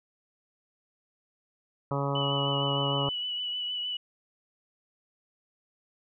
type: harmonic tone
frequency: 140 Hz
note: C#3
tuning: 18 cents sharp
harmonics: 1 / 2 / 3 / 4 / 5 / 6 / 7 / 8 / 9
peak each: -30 / -36 / -36 / -34 / -41 / -39 / -37 / -38 / -39 dBFS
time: 1.91-3.09 s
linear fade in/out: 2 ms
type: tone with vibrato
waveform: sine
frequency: 2960 Hz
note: F#7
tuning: in tune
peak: -30 dBFS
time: 2.15-3.97 s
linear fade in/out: 5 ms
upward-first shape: sine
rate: 6.5 Hz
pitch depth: 22 cents each way
effects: none